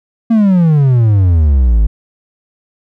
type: exponential sweep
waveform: triangle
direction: down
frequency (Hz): 233.1 to 50.3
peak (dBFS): -4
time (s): 0.3-1.87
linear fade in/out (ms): 10
effects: none